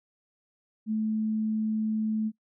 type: tone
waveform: sine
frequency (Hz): 217.5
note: A3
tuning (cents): -20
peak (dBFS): -25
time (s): 0.86-2.32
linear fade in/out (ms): 50
effects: noise-tail reverb RT60 0.1 s tail -21 dB re dry